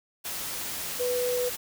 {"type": "tone in noise", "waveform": "sine", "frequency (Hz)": 493.9, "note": "B4", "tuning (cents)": 0, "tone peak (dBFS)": -25, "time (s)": [0.99, 1.5], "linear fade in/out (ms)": 20, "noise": "white", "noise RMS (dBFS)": -34, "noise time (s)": [0.24, 1.57], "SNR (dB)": 6, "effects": []}